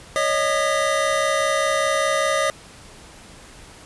square tone cluster, 557 / 622 / 1219 / 1991 Hz, C#5 / D#5 / D#6 / B6, +8 / -1 / -36 / +14 cents, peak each -24 / -24 / -24 / -28 dBFS, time 0.16-2.5 s, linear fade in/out 0 ms, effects pink hiss -44 dBFS RMS until 3.85 s + resampled to 24000 Hz

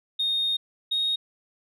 sine tone pair in turn, 3697 / 3733 Hz, A#7 / A#7, -15 / +2 cents, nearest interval unison, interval 17 cents, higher second, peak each -21 dBFS, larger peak neither, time 0.19-0.57 / 0.91-1.16 s, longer first, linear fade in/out 10 ms, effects tanh soft clip ceiling -19 dBFS

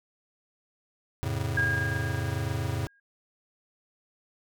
square chord, F augmented, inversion none, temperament just, 87.31 / 109.13 / 136.42 Hz, F2 / A2 / C#3, 0 / -14 / -27 cents, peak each -34 / -32 / -34 dBFS, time 1.23-2.87 s, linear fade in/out 0 ms
sine tone with exponential decay, 1628 Hz, G#6, 35 cents flat, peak -22 dBFS, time 1.57-3 s, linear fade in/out 5 ms, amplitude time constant 310 ms
effects none

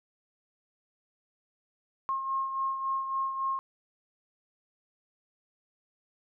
sine beating tone pair, 1073 / 1076.6 Hz, C6 / C6, +43 / +49 cents, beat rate 3.6 Hz, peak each -29 / -38 dBFS, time 2.09-3.59 s, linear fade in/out 0 ms, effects none

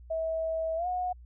sine tone with pitch glide, 647 to 726.2 Hz, E5 to F#5, -32 to -33 cents, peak -28 dBFS, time 0.1-1.13 s, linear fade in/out 10 ms, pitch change +199 cents, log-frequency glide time 0.76-0.87 s, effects added 60 Hz sine -47 dBFS peak until 1.25 s

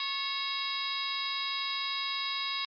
harmonic tone with a mistuned harmonic, 549 Hz, C#5, 17 cents flat, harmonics 2 / 3 / 4 / 5 / 6 / 7 / 8 / 9, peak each -38 / -46 / -39 / -42 / -42 / -35 / -45 / -39 dBFS, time 0-2.65 s, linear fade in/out 2 ms, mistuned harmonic 3, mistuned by +79 cents, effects Opus 32 kbps

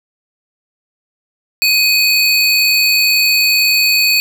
square tone pair together, 2508 / 4469 Hz, D#7 / C#8, +13 / +13 cents, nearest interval minor seventh, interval 1000 cents, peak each -13 dBFS, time 1.62-4.2 s, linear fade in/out 0 ms, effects none

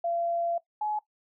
sine tone pair in turn, 683 / 846.7 Hz, F5 / G#5, -39 / +33 cents, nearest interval major third, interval 372 cents, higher second, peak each -26 / -27 dBFS, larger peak first, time 0.04-0.58 / 0.81-0.99 s, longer first, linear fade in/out 5 ms, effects noise-tail reverb RT60 0.1 s tail -17 dB re dry

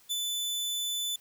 sawtooth tone with ADSR envelope, 3500 Hz, A7, 10 cents flat, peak -25 dBFS, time 0.09-1.16 s, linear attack 25 ms, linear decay 37 ms, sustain -2 dB, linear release 4 ms, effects white hiss -60 dBFS RMS until 1.2 s

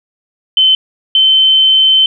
sine tone pair in turn, 3066 / 3079 Hz, G7 / G7, -39 / -32 cents, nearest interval unison, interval 7 cents, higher second, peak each -5 dBFS, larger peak neither, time 0.57-0.75 / 1.15-2.06 s, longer second, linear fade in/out 2 ms, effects none

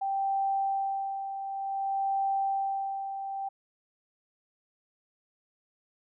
sine tone with tremolo, 783 Hz, G5, 2 cents flat, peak -25 dBFS, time 0.01-3.49 s, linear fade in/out 10 ms, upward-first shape sine, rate 0.55 Hz, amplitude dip 60%, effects none

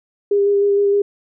sine tone with vibrato, 403.2 Hz, G4, 49 cents sharp, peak -12 dBFS, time 0.31-1.02 s, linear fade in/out 5 ms, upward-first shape square, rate 6.5 Hz, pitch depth 12 cents each way, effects none

